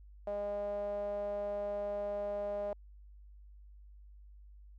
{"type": "tone with band-pass filter", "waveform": "sawtooth", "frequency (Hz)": 204.1, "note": "G#3", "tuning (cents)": -30, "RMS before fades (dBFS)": -37, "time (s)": [0.27, 2.73], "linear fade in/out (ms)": 2, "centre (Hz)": 640, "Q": 9.2, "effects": ["added 50 Hz sine -52 dBFS peak until 4.78 s"]}